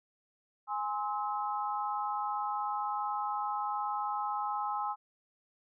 sine chord, Ab augmented, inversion none, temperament equal with one note detuned, 830.6 / 1046.5 / 1289.1 Hz, Ab5 / C6 / E6, 0 / 0 / -39 cents, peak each -34 / -37 / -37 dBFS, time 0.67-4.96 s, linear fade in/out 50 ms, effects none

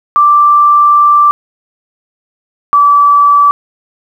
sine tone pair in turn, 1174.7 / 1154.5 Hz, D6 / D6, 0 / -30 cents, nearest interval unison, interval 30 cents, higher first, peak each -3 dBFS, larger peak neither, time 0.16-1.31 / 2.73-3.51 s, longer first, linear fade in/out 0 ms, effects 7-bit

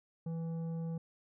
sine tone with tanh clipping, 164.81 Hz, E3, in tune, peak -37 dBFS, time 0.26-0.98 s, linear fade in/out 5 ms, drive 9 dB, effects none

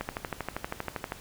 click train, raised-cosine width 0.5 ms, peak -16 dBFS, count 15, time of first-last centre 0.01-1.121 s, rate 12.6 Hz, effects pink hiss -48 dBFS RMS until 1.2 s

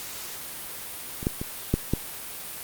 clicks, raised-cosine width 3 ms, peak -22 / -10 / -17 / -7 / -9 dBFS, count 5, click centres 1.229 / 1.269 / 1.415 / 1.74 / 1.936 s, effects white hiss -37 dBFS RMS until 2.63 s + Opus 48 kbps

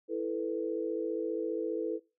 sine chord, E suspended fourth, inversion none, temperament just, 329.6 / 439.5 / 494.4 Hz, E4 / A4 / B4, 0 / -2 / +2 cents, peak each -35 / -34 / -36 dBFS, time 0.08-2 s, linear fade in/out 50 ms, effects noise-tail reverb RT60 0.3 s tail -22 dB re dry

